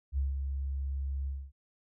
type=tone with ADSR envelope; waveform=sine; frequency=68.4 Hz; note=C#2; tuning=23 cents flat; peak=-26 dBFS; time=0.12-1.52 s; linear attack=57 ms; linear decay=160 ms; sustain=-5 dB; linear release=250 ms; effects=none